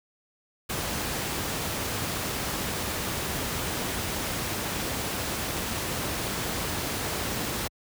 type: noise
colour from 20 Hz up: pink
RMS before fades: -30 dBFS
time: 0.69-7.68 s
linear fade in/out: 10 ms
effects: high-pass 60 Hz 12 dB/octave